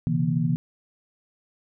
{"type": "tone cluster", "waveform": "sine", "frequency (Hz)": [127.3, 140.6, 163.9, 237], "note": ["C3", "C#3", "E3", "A#3"], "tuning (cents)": [-47, 25, -10, 29], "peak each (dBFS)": [-28, -28, -23, -28], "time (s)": [0.07, 0.56], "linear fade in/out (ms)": 0, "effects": []}